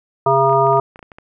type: harmonic tone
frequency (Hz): 135.5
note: C#3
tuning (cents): -39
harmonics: 1 / 3 / 5 / 7 / 9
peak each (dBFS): -22 / -17 / -16 / -16 / -18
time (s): 0.26-0.8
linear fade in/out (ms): 5
type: clicks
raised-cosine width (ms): 0.5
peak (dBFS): -23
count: 10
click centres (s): 0.495 / 0.529 / 0.669 / 0.731 / 0.773 / 0.959 / 0.992 / 1.028 / 1.118 / 1.185
effects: none

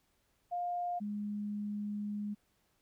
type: tone pair in turn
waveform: sine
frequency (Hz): 706 / 207.1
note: F5 / G#3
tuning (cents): +19 / -5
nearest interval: octave + major sixth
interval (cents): 2124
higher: first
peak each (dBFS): -33 / -35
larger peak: first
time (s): 0.51-1 / 1-2.35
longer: second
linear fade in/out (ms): 20
effects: pink hiss -75 dBFS RMS until 2.81 s

